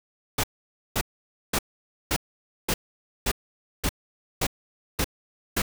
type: noise bursts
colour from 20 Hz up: pink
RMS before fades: -24 dBFS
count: 10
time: 0.38-5.62 s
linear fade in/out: 5 ms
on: 56 ms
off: 520 ms
effects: none